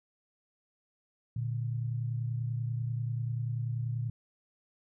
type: tone pair together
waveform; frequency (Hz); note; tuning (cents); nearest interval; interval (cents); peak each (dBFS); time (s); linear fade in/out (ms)
sine; 116.54 / 146.83; A#2 / D3; 0 / 0; major third; 400; -31 / -38; 1.36-4.1; 5
effects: none